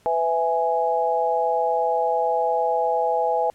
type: chord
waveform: sine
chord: E major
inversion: second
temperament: equal with one note detuned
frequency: 500.2 / 659.3 / 830.6 Hz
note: B4 / E5 / G#5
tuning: +22 / 0 / 0 cents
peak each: -24 / -24 / -22 dBFS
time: 0.06-3.5 s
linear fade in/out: 0 ms
effects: pink hiss -59 dBFS RMS until 3.54 s + low-pass 12000 Hz 12 dB/octave